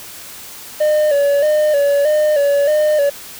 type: tone with vibrato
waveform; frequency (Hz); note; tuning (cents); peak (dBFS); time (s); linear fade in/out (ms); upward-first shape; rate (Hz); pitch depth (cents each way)
triangle; 587.3; D5; 0; -9; 0.8-3.1; 10; square; 1.6; 58
effects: white hiss -34 dBFS RMS until 3.39 s